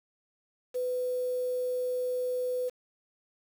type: tone with quantisation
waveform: sine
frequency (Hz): 500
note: B4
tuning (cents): +21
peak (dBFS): -28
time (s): 0.74-2.7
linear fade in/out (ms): 20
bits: 8
effects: none